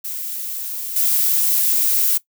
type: noise with level steps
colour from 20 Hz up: violet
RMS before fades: -27 / -17 dBFS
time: 0.04-2.18 s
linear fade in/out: 10 ms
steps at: 0.96 s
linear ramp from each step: 2 ms
effects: noise-tail reverb RT60 0.1 s tail -18 dB re dry